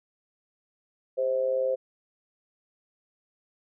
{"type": "tone with amplitude modulation", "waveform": "sine", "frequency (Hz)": 523.3, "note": "C5", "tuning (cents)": 0, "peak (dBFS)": -20, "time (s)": [1.17, 1.76], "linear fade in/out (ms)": 20, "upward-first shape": "sine", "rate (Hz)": 123, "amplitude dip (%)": 70, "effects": []}